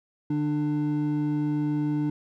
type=tone pair together; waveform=triangle; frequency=148.85 / 297.7 Hz; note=D3 / D4; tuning=+24 / +24 cents; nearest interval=octave; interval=1200 cents; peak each=-26 / -23 dBFS; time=0.3-2.1 s; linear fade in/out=5 ms; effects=none